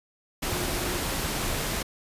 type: tone in noise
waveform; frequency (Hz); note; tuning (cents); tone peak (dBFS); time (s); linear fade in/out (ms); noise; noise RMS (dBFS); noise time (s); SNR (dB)
sine; 356.3; F4; +35; -37; 0.46-0.98; 10; pink; -29; 0.42-1.83; -11
effects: resampled to 32000 Hz